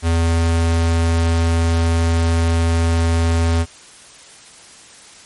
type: tone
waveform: square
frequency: 83.2 Hz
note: E2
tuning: 17 cents sharp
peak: -14 dBFS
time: 0.02-3.66 s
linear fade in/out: 50 ms
effects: white hiss -42 dBFS RMS until 5.25 s + MP3 48 kbps